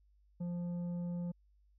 sine tone with tanh clipping, 174.61 Hz, F3, in tune, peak -37 dBFS, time 0.4-1.32 s, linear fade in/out 10 ms, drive 7 dB, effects added 50 Hz sine -65 dBFS peak until 1.78 s

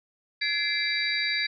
sine tone cluster, 1696 / 2079 / 2328 / 3898 / 4650 Hz, G#6 / C7 / D7 / B7 / D8, +36 / -12 / -16 / -23 / -18 cents, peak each -31 dBFS, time 0.41-1.47 s, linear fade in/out 10 ms, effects none

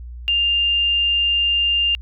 sine tone, 2800 Hz, F7, 4 cents sharp, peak -15 dBFS, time 0.28-1.95 s, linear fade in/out 0 ms, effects added 60 Hz sine -31 dBFS peak until 2.01 s

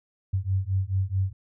sine beating tone pair, 93.4 / 98 Hz, F#2 / G2, +17 / 0 cents, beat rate 4.6 Hz, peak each -26 dBFS, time 0.33-1.33 s, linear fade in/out 10 ms, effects none

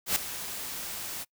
white noise with ADSR envelope, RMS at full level -24 dBFS, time 0.06-1.25 s, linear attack 100 ms, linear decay 4 ms, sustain -13 dB, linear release 28 ms, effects noise-tail reverb RT60 0.1 s tail -24 dB re dry

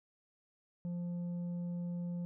sine tone with tanh clipping, 174.61 Hz, F3, in tune, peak -37 dBFS, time 0.85-2.25 s, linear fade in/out 0 ms, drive 5 dB, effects none

